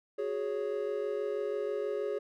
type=chord; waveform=triangle; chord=F# suspended second; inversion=none; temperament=just; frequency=370 / 416.2 / 555 Hz; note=F#4 / G#4 / C#5; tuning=0 / +4 / +2 cents; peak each=-37 / -31 / -35 dBFS; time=0.18-2.19 s; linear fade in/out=10 ms; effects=none